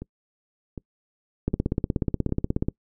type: two click trains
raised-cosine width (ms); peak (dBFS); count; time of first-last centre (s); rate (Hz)
3; -21 / -10; 4 / 21; 0.02-2.293 / 1.48-2.685; 1.32 / 16.6
effects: noise-tail reverb RT60 0.1 s tail -25 dB re dry